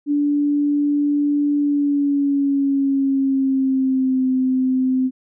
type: tone with pitch glide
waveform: sine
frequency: 290.4 to 258.7 Hz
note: D4 to C4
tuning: -19 to -19 cents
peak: -15 dBFS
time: 0.06-5.11 s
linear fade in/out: 50 ms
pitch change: -200 cents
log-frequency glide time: 1.57-4.27 s
effects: none